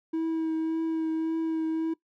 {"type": "tone with vibrato", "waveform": "triangle", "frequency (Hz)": 322.3, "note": "E4", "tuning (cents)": -39, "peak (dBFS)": -23, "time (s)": [0.13, 1.94], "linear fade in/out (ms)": 10, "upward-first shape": "triangle", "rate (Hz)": 1.8, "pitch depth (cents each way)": 18, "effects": ["noise-tail reverb RT60 0.1 s tail -20 dB re dry", "tanh soft clip ceiling -19 dBFS"]}